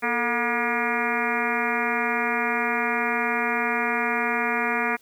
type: harmonic tone with a mistuned harmonic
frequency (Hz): 239.1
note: A#3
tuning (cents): +44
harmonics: 1 / 2 / 3 / 4 / 5 / 6 / 7 / 8 / 9 / 10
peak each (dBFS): -31 / -31 / -31 / -31 / -31 / -31 / -31 / -31 / -31 / -31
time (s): 0.02-4.97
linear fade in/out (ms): 20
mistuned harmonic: 2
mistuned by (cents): -110
effects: white hiss -58 dBFS RMS until 5.01 s